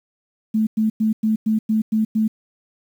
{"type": "tone bursts", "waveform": "sine", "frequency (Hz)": 218.3, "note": "A3", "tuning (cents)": -13, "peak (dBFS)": -15, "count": 8, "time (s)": [0.54, 2.28], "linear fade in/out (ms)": 10, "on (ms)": 130, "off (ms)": 100, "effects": ["8-bit"]}